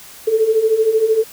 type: beating tone pair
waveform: sine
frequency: 431.2 / 444.2 Hz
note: A4 / A4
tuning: -35 / +16 cents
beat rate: 13 Hz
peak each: -18 / -13 dBFS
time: 0.27-1.24 s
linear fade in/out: 10 ms
effects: white hiss -39 dBFS RMS until 1.32 s